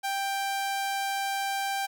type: tone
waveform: sawtooth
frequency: 787 Hz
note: G5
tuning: 7 cents sharp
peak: -24 dBFS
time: 0.03-1.87 s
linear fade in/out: 20 ms
effects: none